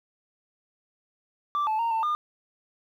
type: tone with pitch steps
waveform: sine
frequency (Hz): 1171 / 870 / 925 / 894 / 1211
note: D6 / A5 / A#5 / A5 / D#6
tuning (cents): -5 / -20 / -14 / +27 / -47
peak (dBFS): -21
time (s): 1.55-2.15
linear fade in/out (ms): 0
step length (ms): 120
effects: tanh soft clip ceiling -22 dBFS + 10-bit